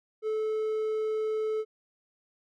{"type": "tone", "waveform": "triangle", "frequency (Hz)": 434.6, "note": "A4", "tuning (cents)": -21, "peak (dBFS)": -25, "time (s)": [0.22, 1.65], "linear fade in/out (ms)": 50, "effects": []}